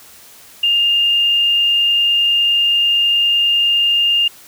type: tone with frequency modulation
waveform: sine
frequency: 2814 Hz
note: F7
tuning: 12 cents sharp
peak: -11 dBFS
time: 0.63-4.28 s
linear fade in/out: 5 ms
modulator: 29.6 Hz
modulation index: 0.65
effects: white hiss -42 dBFS RMS until 4.47 s